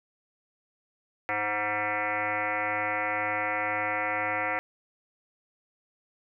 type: tone with frequency modulation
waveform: sine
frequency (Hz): 1364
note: F6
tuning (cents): -41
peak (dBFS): -26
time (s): 1.29-4.59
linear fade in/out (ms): 0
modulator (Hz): 210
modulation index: 4.3
effects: none